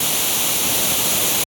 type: noise with comb filter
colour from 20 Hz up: white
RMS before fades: -18 dBFS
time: 0-1.44 s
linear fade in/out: 5 ms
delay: 0.3 ms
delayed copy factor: +0.5
effects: high-pass 80 Hz 12 dB/octave + AAC 64 kbps